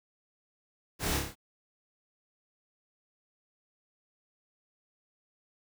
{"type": "noise with echo", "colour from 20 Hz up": "pink", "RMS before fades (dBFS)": -33, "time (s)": [0.99, 1.21], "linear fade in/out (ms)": 50, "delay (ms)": 29, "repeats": 5, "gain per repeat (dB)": -3, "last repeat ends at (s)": 1.355, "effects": []}